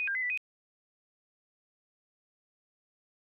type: tone with pitch steps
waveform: sine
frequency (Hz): 2488 / 1598 / 2032 / 1974 / 2504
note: D#7 / G6 / B6 / B6 / D#7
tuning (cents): -1 / +33 / +49 / -1 / +10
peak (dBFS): -29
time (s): 0-0.375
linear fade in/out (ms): 0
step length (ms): 75
effects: none